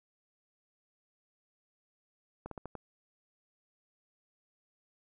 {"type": "slowing click train", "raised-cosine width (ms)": 1, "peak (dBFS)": -27, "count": 5, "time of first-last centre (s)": [2.46, 2.753], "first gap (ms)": 53, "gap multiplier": 1.22, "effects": []}